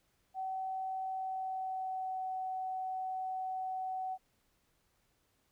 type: tone with pitch glide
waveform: sine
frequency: 759 to 751.6 Hz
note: F#5 to F#5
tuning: +44 to +27 cents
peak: -35 dBFS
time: 0.34-4.18 s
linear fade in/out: 50 ms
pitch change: -17 cents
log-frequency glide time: 1.11-2.28 s
effects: pink hiss -75 dBFS RMS until 5.51 s